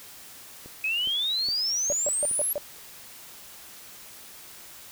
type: click train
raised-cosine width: 2 ms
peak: -31 dBFS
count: 5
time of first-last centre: 0.66-2.313 s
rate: 2.42 Hz
type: exponential sweep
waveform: sine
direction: up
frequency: 2515 to 11550 Hz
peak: -24 dBFS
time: 0.84-2.53 s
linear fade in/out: 2 ms
type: tone bursts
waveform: sine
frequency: 587.3 Hz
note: D5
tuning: in tune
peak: -25 dBFS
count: 5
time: 1.9-2.58 s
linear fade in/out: 0 ms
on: 24 ms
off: 140 ms
effects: white hiss -46 dBFS RMS until 4.91 s